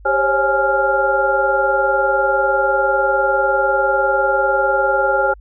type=tone cluster; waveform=sine; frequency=391.7 / 537 / 557 / 834 / 1393 Hz; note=G4 / C5 / C#5 / G#5 / F6; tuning=-1 / +45 / +8 / +7 / -5 cents; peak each=-23 / -18 / -23 / -19 / -18 dBFS; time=0.05-5.34 s; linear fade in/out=10 ms; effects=added 50 Hz sine -38 dBFS peak until 5.4 s